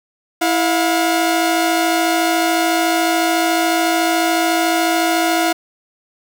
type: tone pair together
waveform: sawtooth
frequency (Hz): 329.6 / 713.1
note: E4 / F5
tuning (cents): 0 / +36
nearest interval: octave + minor second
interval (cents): 1336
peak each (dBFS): -13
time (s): 0.41-5.53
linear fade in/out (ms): 10
effects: none